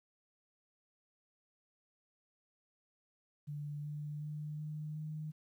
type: tone with pitch steps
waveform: sine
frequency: 146.83 / 148.62 / 150.44 / 152.27 / 154.13 Hz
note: D3 / D3 / D3 / D#3 / D#3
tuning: 0 / +21 / +42 / -37 / -16 cents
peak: -39 dBFS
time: 3.47-5.32 s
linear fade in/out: 20 ms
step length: 370 ms
effects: 12-bit